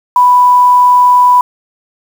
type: tone with quantisation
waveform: sine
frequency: 989 Hz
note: B5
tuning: 2 cents sharp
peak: -3 dBFS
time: 0.16-1.41 s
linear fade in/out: 2 ms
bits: 5
effects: none